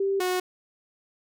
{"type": "tone pair in turn", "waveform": ["sine", "sawtooth"], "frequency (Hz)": [392, 365.5], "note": ["G4", "F#4"], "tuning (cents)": [0, -21], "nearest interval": "minor second", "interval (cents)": 121, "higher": "first", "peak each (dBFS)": [-22, -20], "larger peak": "second", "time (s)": [[0, 0.2], [0.2, 0.4]], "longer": "neither", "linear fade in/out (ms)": 5, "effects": []}